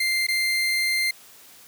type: tone with dropouts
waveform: 30% pulse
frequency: 2093 Hz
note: C7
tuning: in tune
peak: -18 dBFS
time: 0-1.11 s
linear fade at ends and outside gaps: 5 ms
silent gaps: 0.268-0.284 s
effects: white hiss -49 dBFS RMS until 1.67 s + high-pass 100 Hz 12 dB/octave